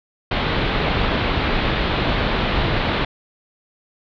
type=low-pass noise; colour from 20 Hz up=pink; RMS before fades=-20 dBFS; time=0.31-3.05 s; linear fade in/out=5 ms; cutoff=4000 Hz; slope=48 dB/octave; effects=none